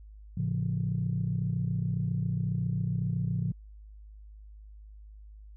sine chord, A augmented, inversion none, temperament just, 110 / 137.5 / 171.88 Hz, A2 / C#3 / E#3, 0 / -14 / -27 cents, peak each -31 dBFS, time 0.37-3.52 s, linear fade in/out 5 ms, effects tanh soft clip ceiling -19 dBFS + added 52 Hz sine -46 dBFS peak until 5.56 s

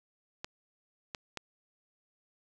clicks, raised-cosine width 0.2 ms, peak -20 dBFS, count 3, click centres 0.445 / 1.148 / 1.373 s, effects none

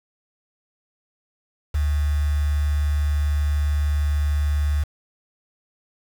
sine tone with quantisation, 73.42 Hz, D2, in tune, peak -18 dBFS, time 1.74-4.84 s, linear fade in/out 10 ms, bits 6, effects none

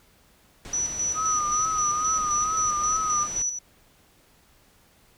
pink low-pass noise, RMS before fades -41 dBFS, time 0.65-3.42 s, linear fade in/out 0 ms, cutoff 8500 Hz, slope 24 dB/octave
sine tone with tremolo, 5920 Hz, F#8, in tune, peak -23 dBFS, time 0.73-3.59 s, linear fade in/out 5 ms, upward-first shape square, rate 3.8 Hz, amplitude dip 55%
sine tone with vibrato, 1244.5 Hz, D#6, in tune, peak -24 dBFS, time 1.14-3.28 s, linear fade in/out 50 ms, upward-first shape triangle, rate 2.3 Hz, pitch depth 65 cents each way
effects pink hiss -59 dBFS RMS until 5.17 s

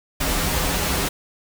pink noise with comb filter, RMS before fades -22 dBFS, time 0.2-1.09 s, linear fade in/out 10 ms, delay 8.9 ms, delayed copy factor -0.65, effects none

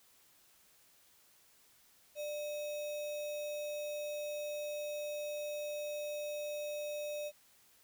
sine tone with sample-and-hold, 594 Hz, D5, 20 cents sharp, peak -37 dBFS, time 2.15-7.32 s, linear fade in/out 50 ms, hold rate 3150 Hz, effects white hiss -66 dBFS RMS until 7.83 s

